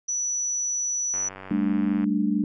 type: tone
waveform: sine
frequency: 5920 Hz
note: F#8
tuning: in tune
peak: -24 dBFS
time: 0.08-1.29 s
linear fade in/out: 10 ms
type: click train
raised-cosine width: 0.5 ms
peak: -24 dBFS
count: 87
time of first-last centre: 1.14-2.041 s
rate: 95.4 Hz
type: chord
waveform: sine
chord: G suspended second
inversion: none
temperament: just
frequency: 196 / 220.5 / 294 Hz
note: G3 / A3 / D4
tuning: 0 / +4 / +2 cents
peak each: -25 dBFS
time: 1.51-2.44 s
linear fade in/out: 2 ms
effects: none